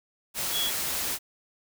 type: tone in noise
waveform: sine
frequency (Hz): 3352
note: G#7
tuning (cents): +15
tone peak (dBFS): -27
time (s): 0.51-0.72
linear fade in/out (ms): 50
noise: white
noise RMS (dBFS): -30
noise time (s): 0.34-1.19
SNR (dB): 0
effects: none